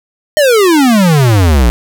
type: exponential sweep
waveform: square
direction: down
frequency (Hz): 626 to 55.7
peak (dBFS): -6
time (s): 0.37-1.7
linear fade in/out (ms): 0
effects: none